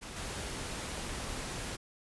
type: noise with level steps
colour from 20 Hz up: pink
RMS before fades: -44 / -39 dBFS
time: 0.01-1.77 s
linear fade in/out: 20 ms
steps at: 0.16 s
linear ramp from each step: 10 ms
effects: resampled to 24000 Hz